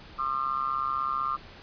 sine tone with amplitude modulation, 1207 Hz, D6, 47 cents sharp, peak -22 dBFS, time 0.18-1.37 s, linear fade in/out 20 ms, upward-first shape sine, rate 136 Hz, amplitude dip 95%, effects pink hiss -48 dBFS RMS until 1.62 s + resampled to 11025 Hz

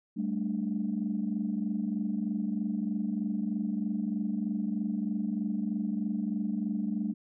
sine chord, G suspended second, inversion none, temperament equal with one note detuned, 196 / 219.2 / 293.7 Hz, G3 / A3 / D4, 0 / -6 / 0 cents, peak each -32 / -31 / -36 dBFS, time 0.16-7.14 s, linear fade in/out 20 ms, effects tanh soft clip ceiling -20 dBFS

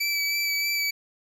25% pulse tone with vibrato, 2307 Hz, D7, 31 cents flat, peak -20 dBFS, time 0-0.91 s, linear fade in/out 10 ms, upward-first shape sine, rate 3.2 Hz, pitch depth 15 cents each way, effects none

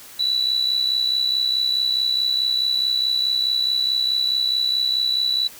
sine tone with amplitude modulation, 3951 Hz, B7, in tune, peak -15 dBFS, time 0.19-5.48 s, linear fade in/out 10 ms, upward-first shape sine, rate 64.7 Hz, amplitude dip 60%, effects white hiss -42 dBFS RMS until 5.59 s

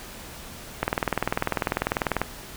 click train, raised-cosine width 0.5 ms, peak -7 dBFS, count 29, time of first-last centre 0.83-2.216 s, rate 20.2 Hz, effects pink hiss -41 dBFS RMS until 2.56 s

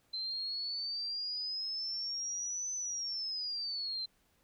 sine exponential two-way sweep, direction up then down, 4081 to 6090 to 4081 Hz, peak -35 dBFS, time 0.13-4.06 s, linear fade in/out 10 ms, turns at 2.74 s, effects pink hiss -72 dBFS RMS until 4.43 s

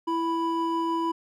triangle tone pair together, 331.8 / 989 Hz, E4 / B5, +11 / +2 cents, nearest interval octave + perfect fifth, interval 1891 cents, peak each -25 dBFS, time 0.07-1.12 s, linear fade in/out 10 ms, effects none

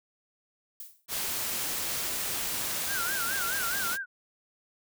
violet noise with exponential decay, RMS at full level -38 dBFS, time 0.8-1.06 s, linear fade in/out 2 ms, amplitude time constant 56 ms
white noise, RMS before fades -32 dBFS, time 1.08-3.98 s, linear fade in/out 50 ms
sine tone with vibrato, 1485 Hz, F#6, 6 cents sharp, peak -31 dBFS, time 2.87-4.06 s, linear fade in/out 50 ms, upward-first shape sine, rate 4.7 Hz, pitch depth 150 cents each way
effects none

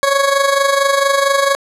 20% pulse tone with amplitude modulation, 554.4 Hz, C#5, in tune, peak -4 dBFS, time 0.03-1.55 s, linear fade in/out 0 ms, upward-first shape sine, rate 24.4 Hz, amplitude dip 60%, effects low-pass 11000 Hz 12 dB/octave

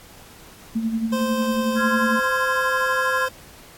sine tone with tremolo, 224.7 Hz, A3, 37 cents sharp, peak -18 dBFS, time 0.75-2.2 s, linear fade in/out 10 ms, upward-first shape sine, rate 11 Hz, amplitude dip 60%
25% pulse tone with pitch glide, 521 to 517.1 Hz, C5 to C5, -7 to -20 cents, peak -20 dBFS, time 1.12-3.29 s, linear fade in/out 10 ms, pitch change -13 cents, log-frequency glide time 1.48-1.98 s
sine chord, F minor, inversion second, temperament equal with one note detuned, 1046.5 / 1382.5 / 1661.2 Hz, C6 / F6 / Ab6, 0 / -18 / 0 cents, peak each -26 / -25 / -23 dBFS, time 1.75-3.29 s, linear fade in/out 50 ms
effects pink hiss -46 dBFS RMS until 3.77 s + AAC 64 kbps

